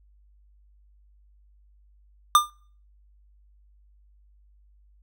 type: tone with exponential decay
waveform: square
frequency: 1200 Hz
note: D6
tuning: 37 cents sharp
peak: -10 dBFS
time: 2.35-2.5 s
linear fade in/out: 1 ms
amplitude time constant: 31 ms
effects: noise-tail reverb RT60 0.5 s tail -26 dB re dry + added 50 Hz sine -55 dBFS peak until 5.02 s